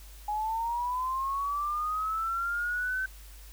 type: linear sweep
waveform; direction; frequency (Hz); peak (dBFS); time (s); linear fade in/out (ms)
sine; up; 830.6 to 1539; -28; 0.28-3.06; 5
effects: added 50 Hz sine -46 dBFS peak until 3.52 s + white hiss -54 dBFS RMS until 3.52 s